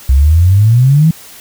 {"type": "exponential sweep", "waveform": "sine", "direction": "up", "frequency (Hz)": [63.5, 166.5], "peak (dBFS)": -4, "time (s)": [0.09, 1.11], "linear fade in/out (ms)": 5, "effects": ["white hiss -35 dBFS RMS until 1.4 s"]}